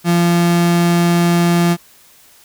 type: tone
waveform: 35% pulse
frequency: 172.1 Hz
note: F3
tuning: 25 cents flat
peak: -9 dBFS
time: 0.04-1.77 s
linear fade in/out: 50 ms
effects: white hiss -47 dBFS RMS until 2.44 s